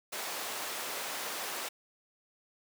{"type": "high-pass noise", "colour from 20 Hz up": "pink", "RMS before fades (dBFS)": -38, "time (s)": [0.12, 1.69], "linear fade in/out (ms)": 10, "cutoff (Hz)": 540, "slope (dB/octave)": 12, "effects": []}